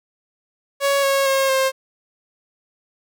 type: tone with pitch steps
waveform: sawtooth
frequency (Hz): 558 / 548.7 / 539.6 / 530.7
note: C#5 / C#5 / C#5 / C5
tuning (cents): +11 / -18 / -47 / +24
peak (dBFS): -12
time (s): 0.8-1.72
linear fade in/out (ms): 50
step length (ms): 230
effects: none